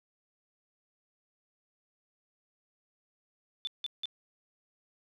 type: tone bursts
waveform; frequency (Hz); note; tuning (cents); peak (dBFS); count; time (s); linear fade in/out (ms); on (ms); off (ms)
sine; 3520; A7; 0; -32; 3; 3.65-4.056; 0; 22; 170
effects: none